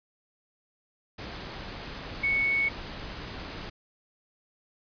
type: tone in noise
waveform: sine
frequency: 2217 Hz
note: C#7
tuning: in tune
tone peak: -23 dBFS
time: 2.23-2.69 s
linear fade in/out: 10 ms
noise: pink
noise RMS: -39 dBFS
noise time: 1.18-3.7 s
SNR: +13 dB
effects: resampled to 11025 Hz